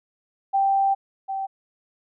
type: tone pair in turn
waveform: sine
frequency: 784 / 776.3 Hz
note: G5 / G5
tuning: 0 / -17 cents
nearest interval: unison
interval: 17 cents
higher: first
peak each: -17 / -25 dBFS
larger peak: first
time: 0.53-0.95 / 1.28-1.47 s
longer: first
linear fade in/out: 20 ms
effects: none